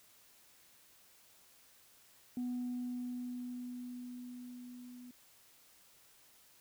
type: tone with level ramp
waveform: sine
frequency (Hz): 246.9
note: B3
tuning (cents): 0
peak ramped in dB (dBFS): -33 to -49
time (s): 2.37-5.11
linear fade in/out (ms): 2
effects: tanh soft clip ceiling -33 dBFS + white hiss -64 dBFS RMS until 6.6 s